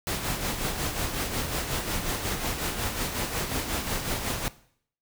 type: noise with tremolo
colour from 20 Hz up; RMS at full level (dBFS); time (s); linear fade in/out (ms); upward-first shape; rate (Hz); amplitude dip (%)
pink; -28; 0.07-4.48; 0; sine; 5.5; 50
effects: noise-tail reverb RT60 0.6 s tail -18 dB re dry